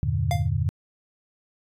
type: chord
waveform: sine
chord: E half-diminished seventh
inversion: none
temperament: equal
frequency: 82.41 / 98 / 116.54 / 146.83 Hz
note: E2 / G2 / Bb2 / D3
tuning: 0 / 0 / 0 / 0 cents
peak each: -27 dBFS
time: 0.03-0.69 s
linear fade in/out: 0 ms
type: tone with exponential decay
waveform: square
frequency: 698.5 Hz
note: F5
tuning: in tune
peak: -22 dBFS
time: 0.31-0.49 s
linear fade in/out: 1 ms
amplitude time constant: 39 ms
effects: resampled to 32000 Hz